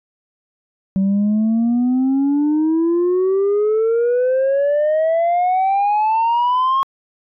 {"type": "exponential sweep", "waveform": "sine", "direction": "up", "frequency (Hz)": [190, 1089], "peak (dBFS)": -11, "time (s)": [0.96, 6.83], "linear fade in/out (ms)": 0, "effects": ["tanh soft clip ceiling -12 dBFS"]}